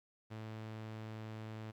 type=tone; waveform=sawtooth; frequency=109.7 Hz; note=A2; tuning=5 cents flat; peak=-40 dBFS; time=0.3-1.72 s; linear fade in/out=20 ms; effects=low-pass 4000 Hz 12 dB/octave + 12-bit